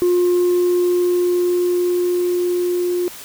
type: tone with level ramp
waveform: sine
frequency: 355.3 Hz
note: F4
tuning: 30 cents sharp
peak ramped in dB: -10 to -16 dBFS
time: 0.02-3.08 s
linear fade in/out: 0 ms
effects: tanh soft clip ceiling -11 dBFS + white hiss -36 dBFS RMS until 3.24 s